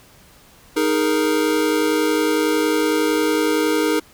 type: chord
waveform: square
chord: D# suspended fourth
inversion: none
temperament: equal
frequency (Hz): 311.1 / 415.3 / 466.2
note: D#4 / G#4 / A#4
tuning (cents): 0 / 0 / 0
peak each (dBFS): -20 / -23 / -22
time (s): 0.76-4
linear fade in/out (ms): 10
effects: pink hiss -49 dBFS RMS until 4.13 s